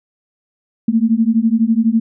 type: beating tone pair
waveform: sine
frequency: 220 / 232 Hz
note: A3 / A#3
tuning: 0 / -8 cents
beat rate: 12 Hz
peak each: -14 dBFS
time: 0.88-2 s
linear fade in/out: 5 ms
effects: none